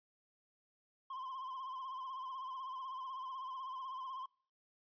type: tone with vibrato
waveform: triangle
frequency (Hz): 1046.5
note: C6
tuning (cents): 0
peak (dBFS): -40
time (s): 1.1-4.26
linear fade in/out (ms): 5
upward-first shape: triangle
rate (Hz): 16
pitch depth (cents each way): 76
effects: noise-tail reverb RT60 0.5 s tail -25 dB re dry + resampled to 11025 Hz